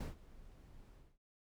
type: noise with ADSR envelope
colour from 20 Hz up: brown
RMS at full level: -37 dBFS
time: 0-1.18 s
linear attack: 7 ms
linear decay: 140 ms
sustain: -20 dB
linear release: 240 ms
effects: none